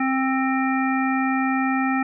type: harmonic tone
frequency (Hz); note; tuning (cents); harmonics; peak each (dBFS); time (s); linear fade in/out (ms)
264.1; C4; +16; 1 / 3 / 5 / 7 / 9; -21 / -26 / -28 / -29 / -31; 0-2.03; 5
effects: none